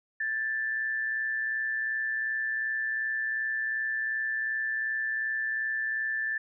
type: tone pair together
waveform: sine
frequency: 1637.3 / 1760 Hz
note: G#6 / A6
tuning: -25 / 0 cents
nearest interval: minor second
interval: 125 cents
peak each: -38 / -28 dBFS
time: 0.2-6.38 s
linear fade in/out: 5 ms
effects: none